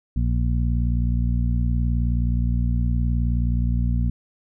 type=harmonic tone; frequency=59.2 Hz; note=A#1; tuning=27 cents sharp; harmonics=1 / 2 / 3 / 4; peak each=-20 / -24 / -30 / -30 dBFS; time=0.16-4.1 s; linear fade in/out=5 ms; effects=none